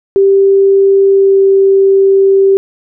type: tone with pitch glide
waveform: sine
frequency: 392 to 389.7 Hz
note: G4 to G4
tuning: 0 to -10 cents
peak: -4 dBFS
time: 0.16-2.57 s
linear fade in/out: 0 ms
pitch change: -10 cents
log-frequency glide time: 1.1-1.41 s
effects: none